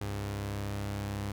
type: tone pair together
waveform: sawtooth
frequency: 67.68 / 101.4 Hz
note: C#2 / G#2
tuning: -41 / -41 cents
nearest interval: perfect fifth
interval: 700 cents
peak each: -37 / -30 dBFS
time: 0.01-1.32 s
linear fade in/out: 5 ms
effects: none